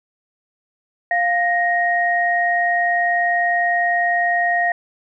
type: tone pair together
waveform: sine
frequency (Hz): 700 / 1870.3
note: F5 / A#6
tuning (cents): +4 / +5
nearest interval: octave + perfect fourth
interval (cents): 1701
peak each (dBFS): -18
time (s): 1.11-4.72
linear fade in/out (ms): 2
effects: none